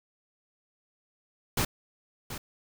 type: noise with echo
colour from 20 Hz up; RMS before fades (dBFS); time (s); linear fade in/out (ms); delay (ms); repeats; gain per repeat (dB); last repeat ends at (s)
pink; -27; 1.57-1.65; 5; 730; 1; -11; 2.38
effects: none